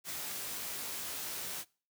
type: noise with comb filter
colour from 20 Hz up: white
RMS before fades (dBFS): -40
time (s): 0.04-1.65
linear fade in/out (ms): 50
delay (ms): 19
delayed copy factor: -0.6
effects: noise-tail reverb RT60 0.4 s tail -24 dB re dry + high-pass 80 Hz 12 dB/octave